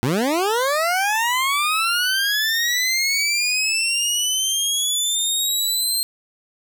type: linear sweep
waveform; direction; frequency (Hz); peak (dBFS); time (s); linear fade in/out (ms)
20% pulse; up; 110 to 4186; -13; 0.03-6.03; 0
effects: none